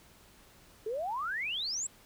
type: exponential sweep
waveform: sine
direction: up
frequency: 413.2 to 7930 Hz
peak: -32 dBFS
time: 0.86-1.87 s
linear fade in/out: 5 ms
effects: pink hiss -59 dBFS RMS until 2.05 s